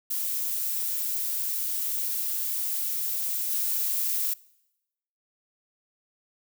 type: noise with level steps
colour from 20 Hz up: violet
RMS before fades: -29 / -27 dBFS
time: 0.1-4.34 s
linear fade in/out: 10 ms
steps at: 3.5 s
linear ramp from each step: 20 ms
effects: noise-tail reverb RT60 0.9 s tail -23 dB re dry